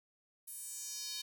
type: tone with high-pass filter sweep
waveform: square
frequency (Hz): 339.6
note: F4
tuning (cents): -48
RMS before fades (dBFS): -44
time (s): 0.47-1.22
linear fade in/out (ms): 10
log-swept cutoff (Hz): 11000 to 3900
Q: 2.7
effects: none